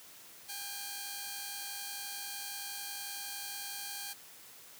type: tone cluster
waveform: 5% pulse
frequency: 807 / 1563 / 4413 Hz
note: G#5 / G6 / C#8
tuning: -50 / -6 / -9 cents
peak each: -31 / -37 / -37 dBFS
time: 0.48-4.14 s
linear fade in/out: 20 ms
effects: white hiss -54 dBFS RMS until 4.79 s + high-pass 100 Hz 12 dB/octave